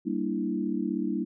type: chord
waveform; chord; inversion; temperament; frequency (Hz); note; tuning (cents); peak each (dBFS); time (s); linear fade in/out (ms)
sine; E half-diminished seventh; first; equal; 196 / 233.1 / 293.7 / 329.6; G3 / Bb3 / D4 / E4; 0 / 0 / 0 / 0; -32; 0.05-1.25; 20
effects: none